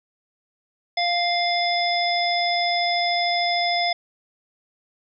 harmonic tone with a mistuned harmonic, 698.5 Hz, F5, in tune, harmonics 1 / 3 / 5 / 7, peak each -22 / -26 / -28 / -26 dBFS, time 0.97-3.93 s, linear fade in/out 5 ms, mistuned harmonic 7, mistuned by +70 cents, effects none

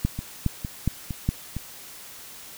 two click trains, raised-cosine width 5 ms, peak -17 / -9 dBFS, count 4 / 4, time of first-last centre 0.19-1.566 / 0.05-1.29 s, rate 2.18 / 2.42 Hz, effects white hiss -43 dBFS RMS until 2.57 s

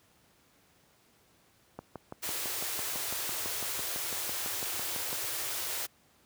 click train, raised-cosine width 1 ms, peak -25 dBFS, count 21, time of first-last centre 1.79-5.129 s, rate 5.99 Hz
white band-stop noise, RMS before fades -35 dBFS, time 2.22-5.87 s, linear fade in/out 20 ms, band 130 to 300 Hz, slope 96 dB/octave
effects pink hiss -65 dBFS RMS until 6.25 s + high-pass 80 Hz 12 dB/octave

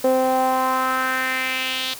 sawtooth tone with band-pass filter sweep, 259.5 Hz, C4, 14 cents flat, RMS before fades -21 dBFS, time 0.04-1.94 s, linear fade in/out 5 ms, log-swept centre 530 to 3700 Hz, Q 3, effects white hiss -37 dBFS RMS until 1.99 s

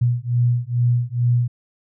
sine beating tone pair, 120 / 122.3 Hz, B2 / B2, -49 / -16 cents, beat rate 2.3 Hz, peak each -19 dBFS, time 0.01-1.48 s, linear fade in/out 10 ms, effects none

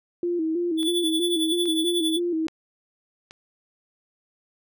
sine tone with vibrato, 333.8 Hz, E4, 22 cents sharp, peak -22 dBFS, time 0.23-2.47 s, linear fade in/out 2 ms, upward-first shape square, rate 3.1 Hz, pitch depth 75 cents each way
square tone with tremolo, 3451 Hz, A7, 34 cents flat, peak -22 dBFS, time 0.77-2.2 s, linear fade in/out 50 ms, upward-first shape triangle, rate 11 Hz, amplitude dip 80%
click train, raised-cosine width 0.2 ms, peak -25 dBFS, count 4, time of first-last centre 0.83-3.309 s, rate 1.21 Hz
effects none

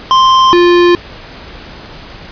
square tone pair in turn, 1046.5 / 350 Hz, C6 / F4, 0 / +4 cents, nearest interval octave + perfect fifth, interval 1896 cents, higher first, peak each -5 dBFS, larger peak neither, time 0.11-0.53 / 0.53-0.95 s, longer neither, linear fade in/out 0 ms, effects pink hiss -31 dBFS RMS until 2.31 s + resampled to 11025 Hz

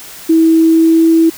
sine tone with pitch glide, 324.5 to 327.1 Hz, E4 to E4, -27 to -13 cents, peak -5 dBFS, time 0.29-1.3 s, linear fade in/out 10 ms, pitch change +14 cents, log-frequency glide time 0.65-1.08 s, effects white hiss -32 dBFS RMS until 1.37 s

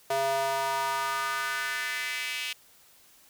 square tone with high-pass filter sweep, 135.7 Hz, C#3, 36 cents flat, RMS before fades -30 dBFS, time 0.1-2.53 s, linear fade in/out 5 ms, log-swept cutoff 600 to 2700 Hz, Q 3, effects white hiss -58 dBFS RMS until 3.29 s

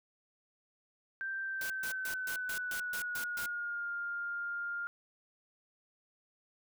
sine tone with pitch glide, 1568 to 1405 Hz, G6 to F6, 0 to +10 cents, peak -35 dBFS, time 1.21-4.87 s, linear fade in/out 0 ms, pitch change -190 cents, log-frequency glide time 1.43-3.91 s
white noise bursts, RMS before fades -42 dBFS, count 9, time 1.61-3.46 s, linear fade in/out 2 ms, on 90 ms, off 130 ms
effects none

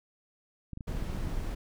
clicks, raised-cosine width 5 ms, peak -27 dBFS, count 10, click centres 0.733 / 0.774 / 0.808 / 0.894 / 0.95 / 1.024 / 1.1 / 1.149 / 1.273 / 1.327 s
brown noise, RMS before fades -34 dBFS, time 0.87-1.55 s, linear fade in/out 10 ms
effects none

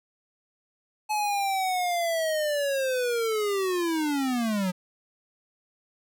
square linear sweep, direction down, 857 to 177.3 Hz, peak -25 dBFS, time 1.09-4.72 s, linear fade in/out 20 ms, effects none

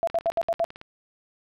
sine tone bursts, 671 Hz, E5, 31 cents sharp, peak -20 dBFS, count 6, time 0.03-0.643 s, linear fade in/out 0 ms, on 43 ms, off 71 ms
click train, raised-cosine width 0.3 ms, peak -25 dBFS, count 14, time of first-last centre 0.1-0.814 s, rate 18.2 Hz
effects none

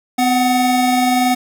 square tone pair together, 253.7 / 740 Hz, B3 / F#5, +47 / 0 cents, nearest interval octave + perfect fifth, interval 1853 cents, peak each -16 dBFS, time 0.18-1.35 s, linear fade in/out 10 ms, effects none

